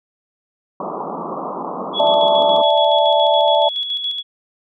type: band-pass noise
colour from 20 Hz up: white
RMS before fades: -26 dBFS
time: 0.8-2.62 s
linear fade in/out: 2 ms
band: 160 to 1200 Hz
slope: 96 dB/octave
type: tone with tremolo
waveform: sine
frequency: 3369 Hz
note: G#7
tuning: 24 cents sharp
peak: -18 dBFS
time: 1.93-4.23 s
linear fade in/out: 50 ms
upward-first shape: square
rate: 7.1 Hz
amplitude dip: 45%
type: chord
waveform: sine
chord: D suspended second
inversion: none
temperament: equal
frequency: 587.3 / 659.3 / 880 Hz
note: D5 / E5 / A5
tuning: 0 / 0 / 0 cents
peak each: -16 dBFS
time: 1.99-3.69 s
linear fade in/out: 10 ms
effects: none